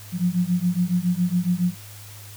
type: beating tone pair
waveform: sine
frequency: 174.5 / 181.7 Hz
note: F3 / F#3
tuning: -1 / -31 cents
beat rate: 7.2 Hz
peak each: -22 dBFS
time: 0.12-1.75 s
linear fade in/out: 50 ms
effects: added 103 Hz sine -41 dBFS peak until 2.36 s + white hiss -44 dBFS RMS until 2.36 s